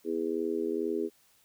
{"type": "harmonic tone", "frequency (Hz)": 82.2, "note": "E2", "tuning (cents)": -4, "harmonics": [3, 4, 5, 6], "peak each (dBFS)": [-37, -33, -31, -42], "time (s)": [0.04, 1.1], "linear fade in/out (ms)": 50, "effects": ["white hiss -65 dBFS RMS until 1.44 s"]}